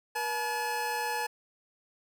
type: tone pair together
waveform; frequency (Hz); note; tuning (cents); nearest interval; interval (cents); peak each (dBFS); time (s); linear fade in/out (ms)
25% pulse; 479.3 / 856; A#4 / A5; +48 / -48; minor seventh; 1004; -33 / -27; 0.15-1.27; 10
effects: none